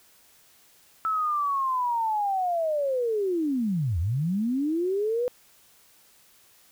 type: linear two-way sweep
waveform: sine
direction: down then up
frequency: 1317 to 76.6 to 501 Hz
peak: -23 dBFS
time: 1.05-5.28 s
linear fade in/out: 0 ms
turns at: 3.99 s
effects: white hiss -58 dBFS RMS until 6.71 s